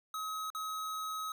square tone with dropouts, 1274 Hz, D#6, 41 cents sharp, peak -37 dBFS, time 0.14-1.32 s, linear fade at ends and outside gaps 2 ms, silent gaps 0.502-0.548 s, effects none

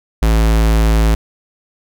square tone, 54.9 Hz, A1, 3 cents flat, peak -10 dBFS, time 0.22-1.15 s, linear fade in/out 5 ms, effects none

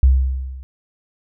sine tone with level ramp, 65.41 Hz, C2, in tune, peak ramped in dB -6 to -32 dBFS, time 0.03-0.63 s, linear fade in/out 0 ms, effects none

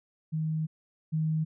sine tone pair in turn, 157.4 / 157.4 Hz, D#3 / D#3, +20 / +20 cents, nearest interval unison, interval 0 cents, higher neither, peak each -27 / -25 dBFS, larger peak second, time 0.32-0.67 / 1.12-1.45 s, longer first, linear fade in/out 20 ms, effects none

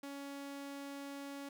sawtooth tone, 280 Hz, C#4, 18 cents sharp, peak -40 dBFS, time 0.03-1.49 s, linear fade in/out 5 ms, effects none

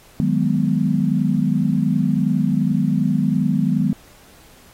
sine chord, G# minor seventh, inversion second, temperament equal, 155.56 / 185 / 207.7 / 246.9 Hz, D#3 / F#3 / G#3 / B3, 0 / 0 / 0 / 0 cents, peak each -21 dBFS, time 0.2-3.93 s, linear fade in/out 0 ms, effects pink hiss -49 dBFS RMS until 4.73 s + AAC 48 kbps

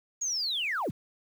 sine linear sweep, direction down, 6770 to 58.27 Hz, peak -27 dBFS, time 0.21-0.91 s, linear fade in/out 10 ms, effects tanh soft clip ceiling -24 dBFS + 9-bit

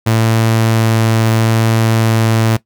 sawtooth tone, 112.4 Hz, A2, 37 cents sharp, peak -6 dBFS, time 0.06-2.57 s, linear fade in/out 10 ms, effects noise-tail reverb RT60 0.1 s tail -17 dB re dry

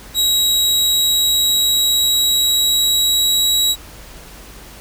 sawtooth tone with pitch glide, 3841 to 3870 Hz, B7 to B7, -49 to -36 cents, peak -10 dBFS, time 0.14-3.76 s, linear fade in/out 50 ms, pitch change +13 cents, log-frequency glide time 0.59-3.49 s, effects added 50 Hz sine -40 dBFS peak until 4.8 s + pink hiss -39 dBFS RMS until 4.8 s

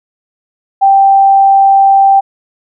sine tone, 784 Hz, G5, in tune, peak -3 dBFS, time 0.81-2.21 s, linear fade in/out 20 ms, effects none

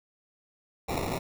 violet noise with sample-and-hold, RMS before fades -31 dBFS, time 0.88-1.19 s, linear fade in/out 10 ms, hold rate 1575 Hz, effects none

